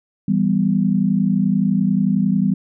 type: chord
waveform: sine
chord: E minor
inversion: none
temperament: equal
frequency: 164.81 / 196 / 246.9 Hz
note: E3 / G3 / B3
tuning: 0 / 0 / 0 cents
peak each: -21 / -16 / -21 dBFS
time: 0.28-2.54 s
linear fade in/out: 5 ms
effects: none